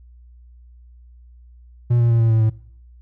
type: tone with pitch steps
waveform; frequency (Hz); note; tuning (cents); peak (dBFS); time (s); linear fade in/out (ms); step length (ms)
triangle; 120 / 117.94 / 115.91 / 113.92 / 111.96 / 110.04; B2 / A#2 / A#2 / A#2 / A2 / A2; -49 / +21 / -9 / -39 / +31 / +1; -11; 1.9-2.5; 10; 100
effects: noise-tail reverb RT60 0.7 s tail -24 dB re dry + added 60 Hz sine -43 dBFS peak until 3.01 s